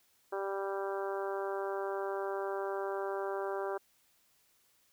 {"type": "harmonic tone", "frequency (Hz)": 196, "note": "G3", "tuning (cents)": 0, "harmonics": [2, 3, 4, 5, 6, 7, 8], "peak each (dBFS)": [-36, -40, -42, -44, -46, -47, -48], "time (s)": [0.32, 3.78], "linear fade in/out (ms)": 10, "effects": ["white hiss -70 dBFS RMS until 4.92 s"]}